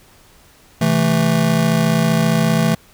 square chord, A minor, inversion first, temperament just, 132 / 165 / 220 Hz, C3 / E3 / A3, +16 / +2 / 0 cents, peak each -22 / -17 / -18 dBFS, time 0.81-2.75 s, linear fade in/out 5 ms, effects pink hiss -49 dBFS RMS until 2.93 s

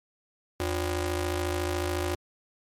sawtooth ring-modulated tone, 220 Hz, A3, in tune, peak -20 dBFS, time 0.6-2.15 s, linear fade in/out 0 ms, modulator 137 Hz, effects MP3 64 kbps

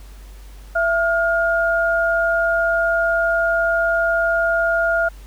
sine tone pair together, 668 / 1418 Hz, E5 / F6, +23 / +26 cents, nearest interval octave + minor second, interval 1303 cents, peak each -18 dBFS, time 0.75-5.09 s, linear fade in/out 10 ms, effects added 49 Hz sine -36 dBFS peak until 5.26 s + pink hiss -49 dBFS RMS until 5.26 s

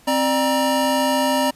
square tone cluster, 263.1 / 596 / 945 Hz, C4 / D5 / A#5, +10 / +25 / +23 cents, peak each -22 dBFS, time 0.07-1.51 s, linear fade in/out 10 ms, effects pink hiss -51 dBFS RMS until 1.55 s + resampled to 32000 Hz

